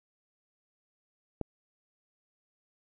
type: click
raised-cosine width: 2 ms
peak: -19 dBFS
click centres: 1.413 s
effects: none